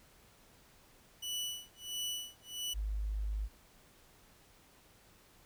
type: tone with tremolo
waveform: sawtooth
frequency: 2960 Hz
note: F#7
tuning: in tune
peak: -32 dBFS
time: 1.22-2.74 s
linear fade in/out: 10 ms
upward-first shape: sine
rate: 1.5 Hz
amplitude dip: 100%
type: tone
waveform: sine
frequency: 51.9 Hz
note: G#1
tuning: in tune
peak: -33 dBFS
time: 2.73-3.49 s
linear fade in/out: 50 ms
effects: pink hiss -63 dBFS RMS until 5.45 s

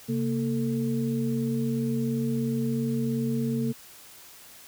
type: tone cluster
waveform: sine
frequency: 134.1 / 231.2 / 442.7 Hz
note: C3 / A#3 / A4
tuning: +43 / -14 / +11 cents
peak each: -30 / -26 / -34 dBFS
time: 0.08-3.73 s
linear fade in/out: 20 ms
effects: white hiss -49 dBFS RMS until 4.67 s

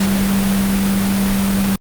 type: tone in noise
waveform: sine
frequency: 196 Hz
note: G3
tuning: in tune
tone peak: -14 dBFS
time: 0-1.76 s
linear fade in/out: 5 ms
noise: pink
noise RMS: -22 dBFS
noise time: 0-1.76 s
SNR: +5 dB
effects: Opus 48 kbps

